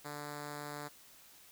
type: tone with notch filter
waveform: 5% pulse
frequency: 146.83 Hz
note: D3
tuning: in tune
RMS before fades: -44 dBFS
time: 0.04-0.89 s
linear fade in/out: 20 ms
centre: 2800 Hz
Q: 1.8
effects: white hiss -59 dBFS RMS until 1.51 s